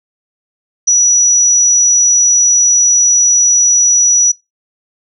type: tone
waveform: sine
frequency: 5870 Hz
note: F#8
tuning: 15 cents flat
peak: -6 dBFS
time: 0.87-4.32 s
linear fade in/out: 10 ms
effects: noise-tail reverb RT60 0.2 s tail -20 dB re dry